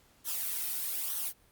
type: noise with flanger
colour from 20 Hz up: blue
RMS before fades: -34 dBFS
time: 0.24-1.33 s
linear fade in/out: 50 ms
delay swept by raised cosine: 0.41 to 1.81 ms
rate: 1.1 Hz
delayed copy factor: -0.55
effects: pink hiss -64 dBFS RMS until 1.51 s + Opus 48 kbps